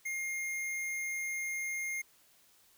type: tone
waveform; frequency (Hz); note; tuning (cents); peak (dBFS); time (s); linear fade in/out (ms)
square; 2127; C7; +28; -35; 0.05-2.02; 10
effects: white hiss -65 dBFS RMS until 2.77 s